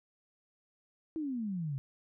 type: exponential sweep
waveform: sine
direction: down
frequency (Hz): 329.7 to 130.81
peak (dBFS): -33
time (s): 1.16-1.78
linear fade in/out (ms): 0
effects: none